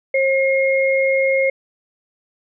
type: tone pair together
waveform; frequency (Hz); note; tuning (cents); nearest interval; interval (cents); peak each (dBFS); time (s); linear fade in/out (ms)
sine; 536 / 2144; C5 / C7; +42 / +42; 2 octaves; 2400; -15 / -19; 0.14-1.5; 5
effects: none